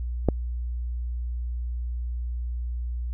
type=click; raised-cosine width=2 ms; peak=-6 dBFS; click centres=0.287 s; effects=added 60 Hz sine -27 dBFS peak until 3.13 s